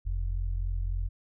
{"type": "tone pair together", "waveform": "sine", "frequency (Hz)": [43.66, 87.31], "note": ["F1", "F2"], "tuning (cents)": [0, 0], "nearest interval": "octave", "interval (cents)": 1200, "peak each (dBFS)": [-28, -35], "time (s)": [0.05, 1.09], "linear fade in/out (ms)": 20, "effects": []}